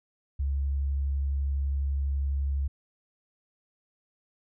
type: tone with vibrato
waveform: sine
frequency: 69.3 Hz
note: C#2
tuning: in tune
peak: -25 dBFS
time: 0.39-2.68 s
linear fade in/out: 10 ms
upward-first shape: sine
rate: 12 Hz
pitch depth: 10 cents each way
effects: none